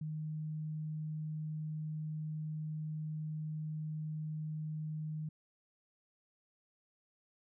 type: tone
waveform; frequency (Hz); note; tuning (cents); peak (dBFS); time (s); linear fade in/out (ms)
sine; 154.7; D#3; -10; -37; 0.01-5.29; 5
effects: none